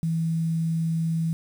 sine tone with quantisation, 163.5 Hz, E3, 14 cents flat, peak -22 dBFS, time 0.03-1.33 s, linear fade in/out 0 ms, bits 8, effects none

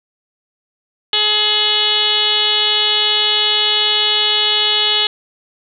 harmonic tone with a mistuned harmonic, 422.7 Hz, G#4, 31 cents sharp, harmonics 1 / 2 / 3 / 4 / 5 / 6 / 7 / 8 / 9 / 10, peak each -27 / -26 / -29 / -28 / -27 / -29 / -17 / -17 / -22 / -22 dBFS, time 1.13-5.07 s, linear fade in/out 2 ms, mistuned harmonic 9, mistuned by -20 cents, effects none

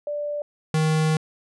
sine / square tone pair in turn, 587.3 / 156.82 Hz, D5 / D#3, 0 / +14 cents, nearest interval octave + major seventh, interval 2286 cents, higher first, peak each -25 / -19 dBFS, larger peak second, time 0.07-0.42 / 0.74-1.17 s, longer second, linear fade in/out 2 ms, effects resampled to 24000 Hz

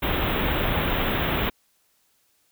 pink band-stop noise, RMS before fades -24 dBFS, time 0.02-1.5 s, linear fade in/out 10 ms, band 3700 to 14000 Hz, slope 96 dB/octave, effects white hiss -66 dBFS RMS until 2.51 s

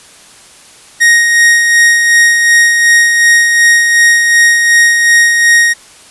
45% pulse tone with tremolo, 1871 Hz, A#6, 6 cents sharp, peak -3 dBFS, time 1-5.74 s, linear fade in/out 20 ms, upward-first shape sine, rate 2.7 Hz, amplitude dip 40%, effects white hiss -38 dBFS RMS until 6.1 s + resampled to 24000 Hz

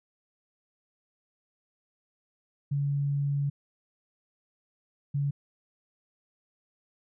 sine tone bursts at uneven times, 141.8 Hz, C#3, 40 cents sharp, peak -25 dBFS, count 2, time 2.71-3.5 / 5.14-5.31 s, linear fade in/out 10 ms, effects none

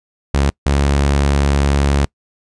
sawtooth tone pair in turn, 69.8 / 70.45 Hz, C#2 / C#2, +13 / +29 cents, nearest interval unison, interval 16 cents, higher second, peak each -8 dBFS, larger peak neither, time 0.34-0.5 / 0.66-2.05 s, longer second, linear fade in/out 0 ms, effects noise-tail reverb RT60 0.1 s tail -26 dB re dry + resampled to 22050 Hz

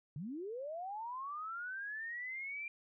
sine linear sweep, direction up, 130 to 2382 Hz, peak -40 dBFS, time 0.16-2.68 s, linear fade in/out 2 ms, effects none

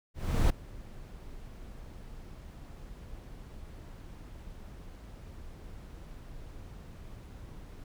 brown noise with ADSR envelope, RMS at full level -23 dBFS, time 0.14-7.84 s, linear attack 360 ms, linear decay 5 ms, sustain -23 dB, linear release 3 ms, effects none

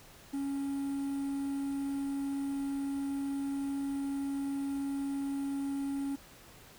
triangle tone with quantisation, 277.2 Hz, C#4, in tune, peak -30 dBFS, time 0.33-6.16 s, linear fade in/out 10 ms, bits 9, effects pink hiss -55 dBFS RMS until 6.78 s

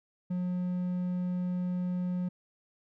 triangle tone, 180 Hz, F#3, 47 cents flat, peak -27 dBFS, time 0.3-2.29 s, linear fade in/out 10 ms, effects none

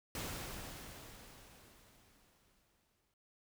pink noise with exponential decay, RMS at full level -41 dBFS, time 0.15-3.14 s, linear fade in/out 2 ms, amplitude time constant 650 ms, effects none

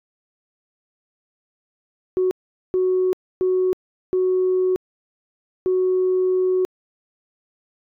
sine tone bursts at uneven times, 370 Hz, F#4, in tune, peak -15 dBFS, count 5, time 2.17-2.31 / 2.74-3.13 / 3.41-3.73 / 4.13-4.76 / 5.66-6.65 s, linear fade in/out 0 ms, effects tanh soft clip ceiling -12 dBFS

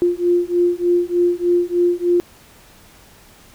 sine beating tone pair, 349.2 / 352.5 Hz, F4 / F4, 0 / +16 cents, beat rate 3.3 Hz, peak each -17 dBFS, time 0.02-2.2 s, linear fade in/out 0 ms, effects pink hiss -47 dBFS RMS until 3.54 s

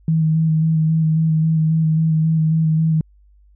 sine tone with vibrato, 159.1 Hz, D#3, 39 cents sharp, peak -13 dBFS, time 0.08-3.01 s, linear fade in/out 2 ms, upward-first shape square, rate 3.7 Hz, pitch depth 17 cents each way, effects added 50 Hz sine -48 dBFS peak until 3.55 s

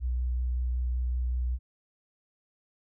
sine tone with vibrato, 61.74 Hz, B1, in tune, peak -26 dBFS, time 0-1.59 s, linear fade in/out 50 ms, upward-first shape sine, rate 5.3 Hz, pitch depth 12 cents each way, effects none

